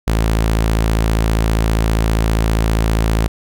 sawtooth tone, 55 Hz, A1, in tune, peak -9 dBFS, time 0.07-3.28 s, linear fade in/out 10 ms, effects none

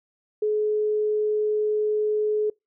sine tone, 424.9 Hz, G#4, 40 cents sharp, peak -20 dBFS, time 0.42-2.5 s, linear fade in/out 5 ms, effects noise-tail reverb RT60 0.2 s tail -26 dB re dry

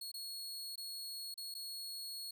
sawtooth tone with dropouts, 4333 Hz, C#8, 40 cents flat, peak -40 dBFS, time 0.01-2.31 s, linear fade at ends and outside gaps 5 ms, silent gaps 0.117-0.14 / 0.758-0.777 / 1.342-1.376 / 1.542-1.549 s, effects none

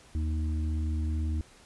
harmonic tone, 77.78 Hz, D#2, in tune, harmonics 1 / 3 / 4, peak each -27 / -40 / -41 dBFS, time 0.15-1.41 s, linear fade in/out 0 ms, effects pink hiss -56 dBFS RMS until 1.65 s + resampled to 24000 Hz

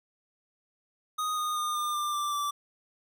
square tone with pitch steps, 1244.5 / 1230.9 / 1217.5 / 1204.2 / 1191 / 1178 / 1165.2 Hz, D#6 / D#6 / D#6 / D6 / D6 / D6 / D6, 0 / -19 / -38 / +43 / +24 / +5 / -14 cents, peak -29 dBFS, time 1.18-2.51 s, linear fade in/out 10 ms, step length 190 ms, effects none

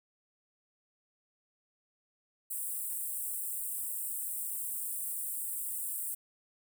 pink high-pass noise, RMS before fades -37 dBFS, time 2.5-6.15 s, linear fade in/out 10 ms, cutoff 8000 Hz, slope 96 dB/octave, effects none

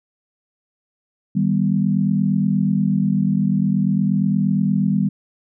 sine chord, Eb augmented, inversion none, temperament equal with one note detuned, 155.56 / 196 / 244.4 Hz, Eb3 / G3 / B3, 0 / 0 / -18 cents, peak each -21 / -17 / -23 dBFS, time 1.35-5.09 s, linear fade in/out 10 ms, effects none

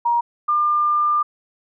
sine tone pair in turn, 946 / 1199.8 Hz, A#5 / D6, +25 / +37 cents, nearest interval major third, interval 412 cents, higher second, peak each -15 dBFS, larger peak neither, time 0.05-0.21 / 0.48-1.23 s, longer second, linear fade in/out 10 ms, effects none

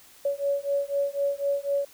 sine beating tone pair, 561 / 565 Hz, C#5 / C#5, +21 / +33 cents, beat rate 4 Hz, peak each -27 dBFS, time 0.25-1.85 s, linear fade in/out 5 ms, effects white hiss -53 dBFS RMS until 1.93 s

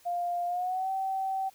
sine tone with pitch glide, 701 to 768.9 Hz, F5 to G5, +6 to -34 cents, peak -28 dBFS, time 0.05-1.5 s, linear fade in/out 20 ms, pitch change +160 cents, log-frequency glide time 0.47-0.9 s, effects white hiss -60 dBFS RMS until 1.54 s

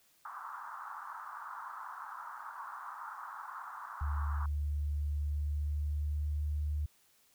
pink band-pass noise, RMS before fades -45 dBFS, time 0.25-4.46 s, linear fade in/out 2 ms, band 920 to 1400 Hz, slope 48 dB/octave
sine tone with pitch glide, 73.42 to 74.53 Hz, D2 to D2, 0 to +26 cents, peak -31 dBFS, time 4.01-6.86 s, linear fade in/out 5 ms, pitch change +26 cents, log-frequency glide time 5.18-6.39 s
effects white hiss -68 dBFS RMS until 7.34 s

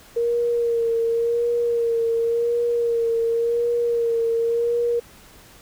sine tone with vibrato, 467 Hz, A#4, 3 cents sharp, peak -18 dBFS, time 0.16-5 s, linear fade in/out 10 ms, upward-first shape sine, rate 0.91 Hz, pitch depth 29 cents each way, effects pink hiss -48 dBFS RMS until 5.61 s

